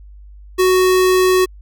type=tone; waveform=square; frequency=370.4 Hz; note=F#4; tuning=2 cents sharp; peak=-11 dBFS; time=0.58-1.46 s; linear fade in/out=20 ms; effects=added 50 Hz sine -36 dBFS peak until 1.61 s